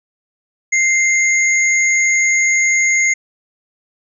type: tone pair together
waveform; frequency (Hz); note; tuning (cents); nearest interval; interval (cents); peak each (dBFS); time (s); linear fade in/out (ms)
sine; 2093 / 6645; C7 / G#8; 0 / 0; octave + minor sixth; 2000; -12 / -18; 0.72-3.14; 10
effects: none